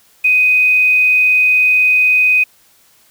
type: tone with quantisation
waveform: sine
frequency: 2502 Hz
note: D#7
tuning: 9 cents sharp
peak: -8 dBFS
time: 0.24-2.44 s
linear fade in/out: 10 ms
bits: 6
effects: white hiss -51 dBFS RMS until 3.1 s